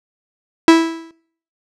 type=tone with exponential decay; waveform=45% pulse; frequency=328.1 Hz; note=E4; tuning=8 cents flat; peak=-3 dBFS; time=0.68-1.11 s; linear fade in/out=1 ms; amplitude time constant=93 ms; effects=noise-tail reverb RT60 0.6 s tail -21 dB re dry + low-pass 6000 Hz 12 dB/octave